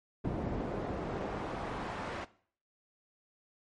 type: noise with band-pass filter sweep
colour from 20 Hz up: brown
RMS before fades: -37 dBFS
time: 0.24-2.25 s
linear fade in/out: 10 ms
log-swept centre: 340 to 1400 Hz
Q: 0.72
effects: noise-tail reverb RT60 0.5 s tail -18 dB re dry + MP3 48 kbps